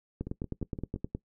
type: two click trains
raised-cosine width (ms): 3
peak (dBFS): -20 / -24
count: 10 / 5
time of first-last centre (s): 0.21-1.149 / 0.27-0.961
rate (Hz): 9.58 / 5.79
effects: noise-tail reverb RT60 0.1 s tail -20 dB re dry